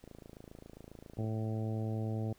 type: click train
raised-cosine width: 2 ms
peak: -36 dBFS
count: 34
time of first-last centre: 0.04-1.244 s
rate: 27.4 Hz
type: harmonic tone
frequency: 110 Hz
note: A2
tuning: in tune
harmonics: 1 / 2 / 3 / 4 / 5 / 6 / 7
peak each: -34 / -40 / -44 / -46 / -48 / -50 / -51 dBFS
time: 1.18-2.33 s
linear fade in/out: 5 ms
effects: pink hiss -66 dBFS RMS until 2.38 s